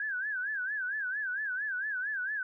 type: tone with vibrato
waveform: sine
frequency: 1601 Hz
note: G6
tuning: 36 cents sharp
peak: -31 dBFS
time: 0-2.43 s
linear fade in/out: 2 ms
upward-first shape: sine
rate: 4.4 Hz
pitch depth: 150 cents each way
effects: none